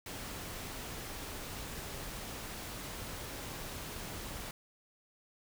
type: noise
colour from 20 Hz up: pink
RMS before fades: -43 dBFS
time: 0.06-4.51 s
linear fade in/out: 2 ms
effects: none